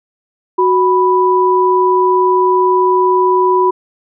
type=tone pair together; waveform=sine; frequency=370 / 987.8 Hz; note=F#4 / B5; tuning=0 / 0 cents; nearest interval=octave + perfect fourth; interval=1700 cents; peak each=-11 dBFS; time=0.58-3.71 s; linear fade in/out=10 ms; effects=none